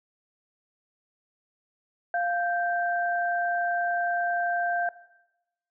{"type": "tone pair together", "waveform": "sine", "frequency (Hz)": [698.5, 1568], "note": ["F5", "G6"], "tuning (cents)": [0, 0], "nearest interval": "octave + major second", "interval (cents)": 1400, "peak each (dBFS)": [-25, -29], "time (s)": [2.14, 4.89], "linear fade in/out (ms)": 2, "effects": ["noise-tail reverb RT60 0.9 s tail -17 dB re dry"]}